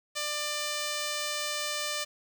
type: tone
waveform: 5% pulse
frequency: 595 Hz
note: D5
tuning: 22 cents sharp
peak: -19 dBFS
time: 0.15-2.05 s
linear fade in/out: 20 ms
effects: 10-bit